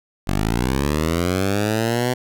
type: linear sweep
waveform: 10% pulse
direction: up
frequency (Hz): 46.25 to 126.7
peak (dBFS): -10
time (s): 0.27-2.14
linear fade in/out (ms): 10
effects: none